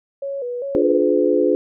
sine tone with vibrato, 520 Hz, C5, 11 cents flat, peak -23 dBFS, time 0.22-1 s, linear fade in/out 5 ms, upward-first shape square, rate 2.5 Hz, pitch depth 110 cents each way
sine chord, D diminished seventh, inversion none, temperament just, 293.7 / 352.4 / 422.9 / 507.5 Hz, D4 / F4 / Ab4 / Cb5, 0 / +16 / +31 / +47 cents, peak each -20 / -19 / -19 / -19 dBFS, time 0.75-1.55 s, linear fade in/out 0 ms
effects none

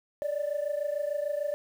sine tone pair together, 575 / 601.7 Hz, D5 / D5, -37 / +42 cents, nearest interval minor second, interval 79 cents, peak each -29 / -30 dBFS, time 0.22-1.54 s, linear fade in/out 0 ms, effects tanh soft clip ceiling -24 dBFS + 9-bit

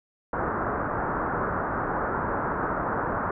white low-pass noise, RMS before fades -28 dBFS, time 0.33-3.31 s, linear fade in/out 2 ms, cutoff 1500 Hz, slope 48 dB/octave, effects none

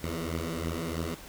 10% pulse beating tone pair, 81.1 / 84.2 Hz, E2 / E2, -28 / +37 cents, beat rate 3.1 Hz, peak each -26 dBFS, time 0.03-1.15 s, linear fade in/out 10 ms, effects pink hiss -47 dBFS RMS until 1.28 s

